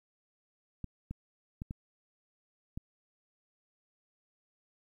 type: clicks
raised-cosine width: 5 ms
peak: -26 dBFS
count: 5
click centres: 0.843 / 1.11 / 1.619 / 1.709 / 2.775 s
effects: 11-bit